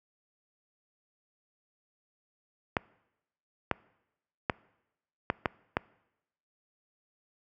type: clicks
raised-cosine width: 0.5 ms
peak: -10 dBFS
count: 6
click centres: 2.768 / 3.713 / 4.498 / 5.301 / 5.458 / 5.769 s
effects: noise-tail reverb RT60 0.9 s tail -24 dB re dry + high-pass 60 Hz 12 dB/octave